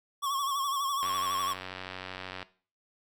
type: tone with vibrato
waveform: square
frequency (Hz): 1108.7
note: C#6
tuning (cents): 0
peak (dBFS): -29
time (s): 0.22-1.54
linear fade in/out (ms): 20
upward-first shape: sine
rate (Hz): 12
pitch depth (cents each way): 66
type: click train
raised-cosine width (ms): 0.3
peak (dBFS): -22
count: 131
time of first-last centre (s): 1.03-2.428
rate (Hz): 93
effects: noise-tail reverb RT60 0.4 s tail -17 dB re dry